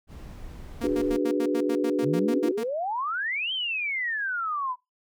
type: noise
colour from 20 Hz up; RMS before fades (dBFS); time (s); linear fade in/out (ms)
brown; -40; 0.07-1.19; 50
type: tone bursts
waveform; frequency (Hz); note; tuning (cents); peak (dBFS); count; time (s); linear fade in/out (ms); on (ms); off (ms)
sawtooth; 233.1; A#3; 0; -27; 13; 0.81-2.636; 5; 62; 85
type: chord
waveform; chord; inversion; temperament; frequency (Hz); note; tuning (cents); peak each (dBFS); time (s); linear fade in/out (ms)
sine; G# half-diminished seventh; second; equal; 293.7 / 370 / 415.3 / 493.9; D4 / F#4 / G#4 / B4; 0 / 0 / 0 / 0; -25 / -28 / -31 / -29; 0.83-2.52; 10
type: exponential two-way sweep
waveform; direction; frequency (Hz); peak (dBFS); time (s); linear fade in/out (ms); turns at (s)
sine; up then down; 127.5 to 3198 to 973; -26; 2.02-4.76; 50; 3.53
effects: noise-tail reverb RT60 0.2 s tail -23 dB re dry